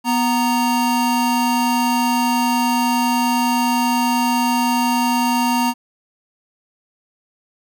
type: tone pair together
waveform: square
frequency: 246.4 / 930.3 Hz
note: B3 / A#5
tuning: -4 / -4 cents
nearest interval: octave + major seventh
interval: 2300 cents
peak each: -19 dBFS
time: 0.04-5.74 s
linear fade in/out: 50 ms
effects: none